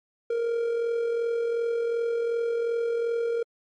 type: tone with amplitude modulation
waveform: triangle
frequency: 466.2 Hz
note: A#4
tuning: in tune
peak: -20 dBFS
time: 0.3-3.43 s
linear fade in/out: 5 ms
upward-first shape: sine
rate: 42.7 Hz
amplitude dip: 40%
effects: MP3 48 kbps